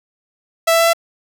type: tone with pitch steps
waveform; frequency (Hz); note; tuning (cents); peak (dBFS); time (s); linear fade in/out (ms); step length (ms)
sawtooth; 660 / 663.8 / 667.7 / 671.5; E5 / E5 / E5 / E5; +2 / +12 / +22 / +32; -7; 0.67-0.934; 10; 66
effects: none